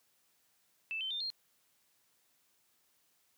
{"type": "tone with pitch steps", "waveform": "sine", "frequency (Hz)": [2640, 3086, 3606, 4215], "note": ["E7", "G7", "A7", "C8"], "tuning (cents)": [2, -28, 42, 12], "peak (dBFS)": -35, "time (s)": [0.91, 1.302], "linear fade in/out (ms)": 0, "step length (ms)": 98, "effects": ["white hiss -73 dBFS RMS until 3.37 s", "high-pass 80 Hz 12 dB/octave"]}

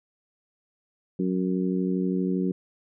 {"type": "harmonic tone", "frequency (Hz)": 92.5, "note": "F#2", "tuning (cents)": 0, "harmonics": [2, 3, 4, 5], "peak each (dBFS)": [-25, -29, -30, -37], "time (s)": [1.19, 2.52], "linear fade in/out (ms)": 5, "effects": []}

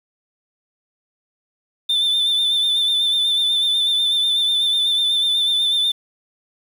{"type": "tone with vibrato", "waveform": "sine", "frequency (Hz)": 3552, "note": "A7", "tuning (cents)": 16, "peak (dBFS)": -13, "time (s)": [1.89, 5.92], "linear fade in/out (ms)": 10, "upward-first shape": "sine", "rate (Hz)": 8.1, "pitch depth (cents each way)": 36, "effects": ["tanh soft clip ceiling -14 dBFS", "7-bit"]}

